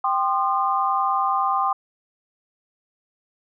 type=chord; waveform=sine; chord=C minor; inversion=second; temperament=equal with one note detuned; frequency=784 / 1046.5 / 1216.1 Hz; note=G5 / C6 / Eb6; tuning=0 / 0 / -40 cents; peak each=-23 dBFS; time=0.04-1.73 s; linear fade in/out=5 ms; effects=none